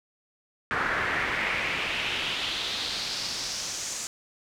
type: noise with band-pass filter sweep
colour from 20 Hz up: brown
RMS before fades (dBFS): -30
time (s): 0.71-4.07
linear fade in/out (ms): 0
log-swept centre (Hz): 1500 to 7100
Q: 2.9
effects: none